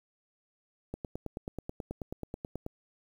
click train, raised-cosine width 2 ms, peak -23 dBFS, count 17, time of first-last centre 0.94-2.664 s, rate 9.28 Hz, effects 9-bit

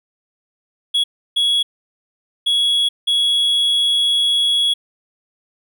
triangle tone bursts at uneven times, 3348 Hz, G#7, 13 cents sharp, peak -12 dBFS, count 4, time 0.94-1.04 / 1.36-1.63 / 2.46-2.89 / 3.07-4.74 s, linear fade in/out 10 ms, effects none

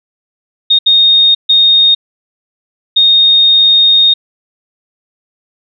sine tone bursts at uneven times, 3701 Hz, A#7, 13 cents flat, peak -4 dBFS, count 4, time 0.7-0.79 / 0.86-1.35 / 1.49-1.95 / 2.96-4.14 s, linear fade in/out 10 ms, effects none

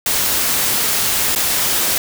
white noise with dropouts, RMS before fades -17 dBFS, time 0.06-1.98 s, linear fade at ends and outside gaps 2 ms, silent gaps 1.351-1.359 s, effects none

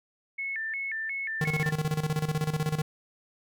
sine tone with vibrato, 1975.5 Hz, B6, in tune, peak -30 dBFS, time 0.38-1.71 s, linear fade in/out 10 ms, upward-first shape square, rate 2.8 Hz, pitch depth 180 cents each way
square tone with tremolo, 154.3 Hz, D#3, 14 cents flat, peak -25 dBFS, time 1.41-2.82 s, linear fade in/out 2 ms, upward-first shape square, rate 16 Hz, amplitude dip 75%
effects none

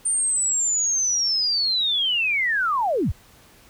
sine linear sweep, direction down, 9000 to 33.9 Hz, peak -19 dBFS, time 0.05-3.12 s, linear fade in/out 10 ms, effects pink hiss -52 dBFS RMS until 3.69 s

